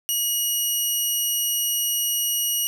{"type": "tone", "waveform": "10% pulse", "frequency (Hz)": 2900, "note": "F#7", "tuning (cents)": -35, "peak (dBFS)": -13, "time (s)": [0.09, 2.67], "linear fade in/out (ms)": 0, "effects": []}